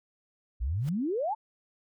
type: exponential sweep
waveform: sine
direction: up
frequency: 52.9 to 926 Hz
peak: -27 dBFS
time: 0.6-1.35 s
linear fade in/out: 20 ms
type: noise with exponential growth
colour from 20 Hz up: pink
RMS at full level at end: -43 dBFS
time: 0.77-0.89 s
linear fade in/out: 0 ms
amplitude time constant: 25 ms
effects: none